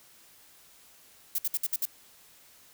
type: noise bursts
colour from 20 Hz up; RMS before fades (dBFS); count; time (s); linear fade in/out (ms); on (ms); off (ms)
violet; -28; 6; 1.35-1.855; 5; 35; 59
effects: white hiss -57 dBFS RMS until 2.73 s